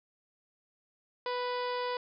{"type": "harmonic tone with a mistuned harmonic", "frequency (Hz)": 493.9, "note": "B4", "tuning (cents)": 0, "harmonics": [1, 2, 3, 4, 5, 6, 7, 8, 9, 10], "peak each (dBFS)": [-34, -35, -45, -45, -49, -49, -48, -51, -50, -51], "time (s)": [1.26, 1.97], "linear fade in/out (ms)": 2, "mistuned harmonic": 9, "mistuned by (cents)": 24, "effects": []}